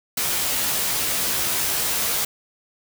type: noise with comb filter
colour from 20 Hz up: white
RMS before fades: -23 dBFS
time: 0.17-2.25 s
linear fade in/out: 5 ms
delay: 15 ms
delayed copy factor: +0.6
effects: none